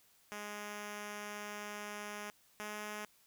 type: tone pair in turn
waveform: 5% pulse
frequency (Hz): 207.7 / 210.4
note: G#3 / G#3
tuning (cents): 0 / +23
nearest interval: unison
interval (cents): 23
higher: second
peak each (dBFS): -31 / -30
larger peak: second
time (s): 0.32-2.3 / 2.6-3.05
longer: first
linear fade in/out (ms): 0
effects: white hiss -68 dBFS RMS until 3.26 s